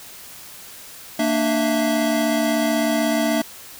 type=tone cluster; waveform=square; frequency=230.4 / 297.1 / 655 Hz; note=A#3 / D4 / E5; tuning=-20 / +20 / -11 cents; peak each=-23 dBFS; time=1.19-3.42 s; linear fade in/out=5 ms; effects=white hiss -40 dBFS RMS until 3.79 s